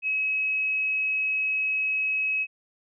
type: tone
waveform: sine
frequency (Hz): 2560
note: D#7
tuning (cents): +49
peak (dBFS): -23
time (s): 0.02-2.47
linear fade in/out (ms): 50
effects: none